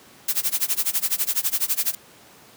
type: noise with tremolo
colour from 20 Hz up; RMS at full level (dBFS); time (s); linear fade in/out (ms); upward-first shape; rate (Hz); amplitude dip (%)
blue; -20; 0.28-1.95; 5; sine; 12; 95
effects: pink hiss -49 dBFS RMS until 2.56 s + high-pass 150 Hz 12 dB/octave